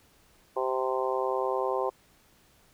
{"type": "harmonic tone", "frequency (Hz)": 130, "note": "C3", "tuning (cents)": -11, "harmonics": [3, 4, 5, 6, 7, 8], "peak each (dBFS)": [-31, -31, -36, -35, -35, -34], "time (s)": [0.56, 1.9], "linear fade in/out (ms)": 10, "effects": ["pink hiss -62 dBFS RMS until 2.73 s"]}